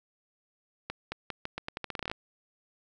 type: accelerating click train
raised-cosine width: 0.3 ms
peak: -18 dBFS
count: 16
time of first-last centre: 0.9-2.115 s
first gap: 220 ms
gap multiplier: 0.83
effects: none